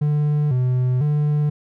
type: tone with vibrato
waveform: triangle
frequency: 137 Hz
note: C#3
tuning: 20 cents flat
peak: -14 dBFS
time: 0.01-1.5 s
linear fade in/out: 10 ms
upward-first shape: square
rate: 1 Hz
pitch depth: 140 cents each way
effects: none